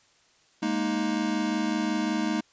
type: chord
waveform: square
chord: Ab suspended second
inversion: none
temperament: equal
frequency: 207.7 / 233.1 / 311.1 Hz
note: Ab3 / Bb3 / Eb4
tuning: 0 / 0 / 0 cents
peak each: -31 / -31 / -29 dBFS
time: 0.62-2.41 s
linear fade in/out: 10 ms
effects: white hiss -62 dBFS RMS until 2.52 s + resampled to 16000 Hz